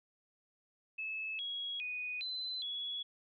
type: tone with pitch steps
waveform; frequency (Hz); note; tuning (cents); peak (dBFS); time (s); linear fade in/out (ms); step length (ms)
sine; 2603 / 3316 / 2482 / 4042 / 3371; E7 / G#7 / D#7 / B7 / G#7; -22 / -3 / -5 / +39 / +25; -37; 0.98-3.03; 10; 410
effects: none